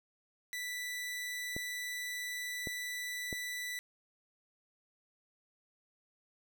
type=tone; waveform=sawtooth; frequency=1975.5 Hz; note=B6; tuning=in tune; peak=-34 dBFS; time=0.53-3.79 s; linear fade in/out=0 ms
type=clicks; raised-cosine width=2 ms; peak=-26 dBFS; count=3; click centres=1.565 / 2.672 / 3.328 s
effects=none